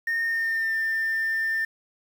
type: tone with pitch glide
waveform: sine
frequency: 1834 to 1795.2 Hz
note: A#6 to A6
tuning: -29 to +34 cents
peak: -21 dBFS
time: 0.07-1.65 s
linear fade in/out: 5 ms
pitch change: -37 cents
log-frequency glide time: 0.24-0.75 s
effects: tanh soft clip ceiling -21 dBFS + 8-bit